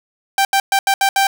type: tone bursts at uneven times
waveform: sawtooth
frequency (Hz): 784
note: G5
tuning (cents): 0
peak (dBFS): -8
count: 6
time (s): 0.38-0.45 / 0.53-0.6 / 0.72-0.79 / 0.87-0.94 / 1.01-1.09 / 1.16-1.27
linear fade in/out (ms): 2
effects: none